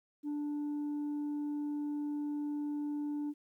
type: tone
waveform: sine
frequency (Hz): 293.7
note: D4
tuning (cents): 0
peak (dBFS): -31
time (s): 0.23-3.34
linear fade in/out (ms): 50
effects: tanh soft clip ceiling -33 dBFS + 12-bit